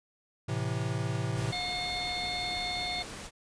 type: chord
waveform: square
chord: A minor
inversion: none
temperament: equal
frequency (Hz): 110 / 130.81 / 164.81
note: A2 / C3 / E3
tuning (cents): 0 / 0 / 0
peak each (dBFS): -34 / -34 / -38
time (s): 0.48-1.52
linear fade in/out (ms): 10
type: noise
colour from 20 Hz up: pink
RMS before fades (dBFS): -42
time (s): 1.34-3.31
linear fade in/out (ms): 50
type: harmonic tone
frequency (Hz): 718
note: F5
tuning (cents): +48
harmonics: 1 / 3 / 5 / 6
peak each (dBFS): -37 / -37 / -37 / -37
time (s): 1.52-3.03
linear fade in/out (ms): 10
effects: resampled to 22050 Hz